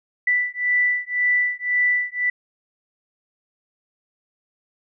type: beating tone pair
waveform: sine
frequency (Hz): 1975.5 / 1977.4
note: B6 / B6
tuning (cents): 0 / +2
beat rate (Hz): 1.9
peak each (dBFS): -21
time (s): 0.27-2.3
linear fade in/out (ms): 5
effects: none